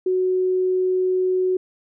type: tone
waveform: sine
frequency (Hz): 370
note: F#4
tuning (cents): 0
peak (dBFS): -17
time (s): 0.06-1.57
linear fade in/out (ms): 5
effects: none